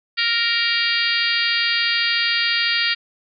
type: harmonic tone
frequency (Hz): 466.2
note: A#4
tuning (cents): 0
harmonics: 3 / 4 / 5 / 6 / 7 / 8 / 9 / 10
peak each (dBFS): -27 / -23 / -25 / -25 / -27 / -27 / -28 / -24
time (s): 0.17-2.95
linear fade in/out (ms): 20
effects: none

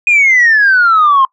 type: exponential sweep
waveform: sine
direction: down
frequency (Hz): 2489 to 1046.5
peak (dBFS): -4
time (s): 0.07-1.25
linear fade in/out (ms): 2
effects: noise-tail reverb RT60 0.1 s tail -23 dB re dry + tanh soft clip ceiling -2 dBFS

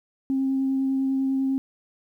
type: tone with vibrato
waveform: sine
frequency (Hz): 267.6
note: C4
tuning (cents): +39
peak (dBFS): -20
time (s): 0.3-1.58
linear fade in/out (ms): 0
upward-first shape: triangle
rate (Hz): 10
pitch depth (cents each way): 11
effects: tanh soft clip ceiling -16 dBFS + 10-bit

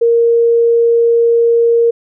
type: tone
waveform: sine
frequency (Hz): 466.2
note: A#4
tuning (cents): 0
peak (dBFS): -7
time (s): 0.01-1.91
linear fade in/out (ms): 10
effects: none

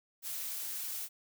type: noise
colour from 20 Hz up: blue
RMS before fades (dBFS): -39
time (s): 0.22-1.09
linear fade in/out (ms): 50
effects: none

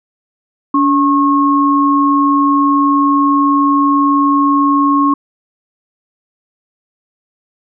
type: tone pair together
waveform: sine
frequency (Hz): 285.4 / 1087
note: D4 / C#6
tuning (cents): -49 / -34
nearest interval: octave + major seventh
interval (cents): 2315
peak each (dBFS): -11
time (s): 0.74-5.14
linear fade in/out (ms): 5
effects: none

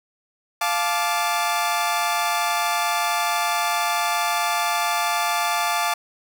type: chord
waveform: sawtooth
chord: D minor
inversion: first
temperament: equal with one note detuned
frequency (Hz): 698.5 / 869.9 / 1174.7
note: F5 / A5 / D6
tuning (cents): 0 / -20 / 0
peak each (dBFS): -21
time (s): 0.61-5.94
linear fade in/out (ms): 5
effects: none

